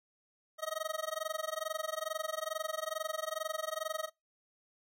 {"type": "tone with amplitude modulation", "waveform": "25% pulse", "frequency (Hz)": 631, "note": "D#5", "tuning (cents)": 24, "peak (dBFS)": -28, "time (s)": [0.58, 4.1], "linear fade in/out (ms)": 50, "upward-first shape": "sine", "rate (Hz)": 22.3, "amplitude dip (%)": 100, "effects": ["noise-tail reverb RT60 0.2 s tail -23 dB re dry"]}